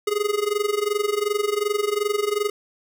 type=tone with amplitude modulation; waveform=square; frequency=415.3 Hz; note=G#4; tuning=in tune; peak=-18 dBFS; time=0.07-2.5 s; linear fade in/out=5 ms; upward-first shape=sine; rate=22.7 Hz; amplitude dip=85%; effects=none